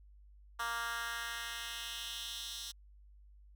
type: tone with high-pass filter sweep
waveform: 10% pulse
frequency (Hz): 233.1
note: A#3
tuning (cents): 0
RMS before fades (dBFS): -41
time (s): 0.59-2.72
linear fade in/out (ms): 10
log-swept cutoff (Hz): 1200 to 4300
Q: 2
effects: added 50 Hz sine -56 dBFS peak until 3.55 s